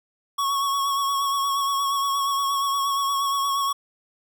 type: tone with vibrato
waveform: square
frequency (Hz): 1108.7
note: C#6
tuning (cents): 0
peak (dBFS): -22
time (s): 0.38-3.73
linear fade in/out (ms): 10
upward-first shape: sine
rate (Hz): 8.5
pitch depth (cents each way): 29
effects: none